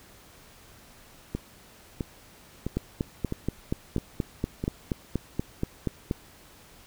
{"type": "two click trains", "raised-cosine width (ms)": 3, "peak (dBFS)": [-13, -16], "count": [15, 6], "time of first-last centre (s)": [[2.77, 6.111], [1.35, 4.639]], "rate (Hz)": [4.19, 1.52], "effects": ["pink hiss -53 dBFS RMS until 6.86 s"]}